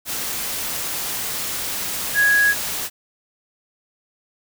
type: tone in noise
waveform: sine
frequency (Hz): 1661.2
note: G#6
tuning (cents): 0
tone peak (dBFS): -13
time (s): 2.14-2.55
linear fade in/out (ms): 50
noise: white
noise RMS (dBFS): -26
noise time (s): 0.05-2.9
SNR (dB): +10
effects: none